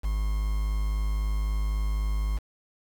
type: tone with quantisation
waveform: triangle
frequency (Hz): 51.9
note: G#1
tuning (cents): 0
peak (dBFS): -22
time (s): 0.03-2.39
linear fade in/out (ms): 20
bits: 7
effects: none